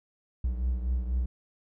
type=beating tone pair; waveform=triangle; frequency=61.1 / 65.2 Hz; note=B1 / C2; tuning=-18 / -5 cents; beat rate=4.1 Hz; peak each=-25 / -32 dBFS; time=0.44-1.26 s; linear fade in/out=5 ms; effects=none